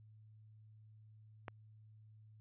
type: click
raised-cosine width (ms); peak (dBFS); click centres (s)
0.5; -28; 1.482
effects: added 108 Hz sine -58 dBFS peak until 2.4 s + resampled to 8000 Hz